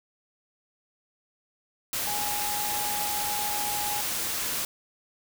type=tone in noise; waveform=sine; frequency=830.6 Hz; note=G#5; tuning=in tune; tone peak=-32 dBFS; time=2.07-4.01 s; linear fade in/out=2 ms; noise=white; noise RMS=-30 dBFS; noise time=1.93-4.65 s; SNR=-5 dB; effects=none